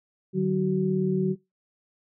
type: tone cluster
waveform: sine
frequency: 150 / 187.6 / 374.9 Hz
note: D3 / F#3 / F#4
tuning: +37 / +24 / +23 cents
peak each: -29 / -24 / -26 dBFS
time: 0.33-1.36 s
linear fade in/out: 50 ms
effects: noise-tail reverb RT60 0.2 s tail -21 dB re dry